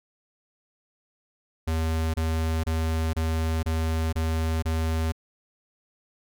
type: tone bursts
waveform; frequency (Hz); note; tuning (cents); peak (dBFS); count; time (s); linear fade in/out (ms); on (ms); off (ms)
square; 80.5; E2; -41; -24; 7; 1.67-5.122; 10; 470; 27
effects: none